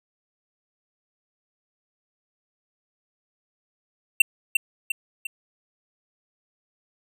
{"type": "tone with echo", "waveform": "square", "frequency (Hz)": 2714, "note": "E7", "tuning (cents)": 50, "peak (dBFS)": -10, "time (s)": [4.2, 4.22], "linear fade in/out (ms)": 5, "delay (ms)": 350, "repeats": 3, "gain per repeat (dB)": -6, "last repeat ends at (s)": 5.27, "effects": []}